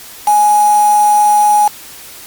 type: tone with quantisation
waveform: sine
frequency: 836 Hz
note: G#5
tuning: 11 cents sharp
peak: -6 dBFS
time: 0.27-1.68 s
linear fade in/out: 5 ms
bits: 3
effects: white hiss -33 dBFS RMS until 2.26 s + MP3 96 kbps

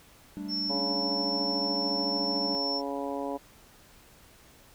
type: chord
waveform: triangle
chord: G suspended second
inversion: none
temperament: equal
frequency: 196 / 220 / 293.7 Hz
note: G3 / A3 / D4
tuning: 0 / 0 / 0 cents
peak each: -36 / -40 / -35 dBFS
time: 0.37-2.55 s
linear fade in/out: 0 ms
type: tone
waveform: sine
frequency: 5400 Hz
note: E8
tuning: 41 cents sharp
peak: -29 dBFS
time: 0.48-2.82 s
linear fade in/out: 50 ms
type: harmonic tone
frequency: 140 Hz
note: C#3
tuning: 18 cents sharp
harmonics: 2 / 3 / 4 / 5 / 6 / 7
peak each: -35 / -38 / -36 / -39 / -41 / -40 dBFS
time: 0.69-3.38 s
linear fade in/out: 20 ms
effects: pink hiss -56 dBFS RMS until 4.74 s

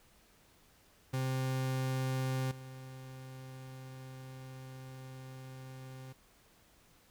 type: tone with level steps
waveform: 40% pulse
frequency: 130.81 Hz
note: C3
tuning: in tune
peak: -31 / -45 dBFS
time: 1.13-6.13 s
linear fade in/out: 10 ms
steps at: 2.51 s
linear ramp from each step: 5 ms
effects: pink hiss -65 dBFS RMS until 7.1 s

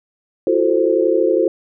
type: chord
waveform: sine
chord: F# half-diminished seventh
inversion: third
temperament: equal with one note detuned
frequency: 337.9 / 370 / 440 / 523.3 Hz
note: E4 / F#4 / A4 / C5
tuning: +43 / 0 / 0 / 0 cents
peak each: -18 dBFS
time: 0.47-1.48 s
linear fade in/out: 2 ms
effects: none

